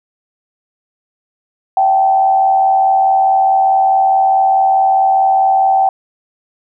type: tone with frequency modulation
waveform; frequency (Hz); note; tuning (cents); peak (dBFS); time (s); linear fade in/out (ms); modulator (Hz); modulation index
sine; 772; G5; -27; -8; 1.77-5.89; 2; 84.7; 0.51
effects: none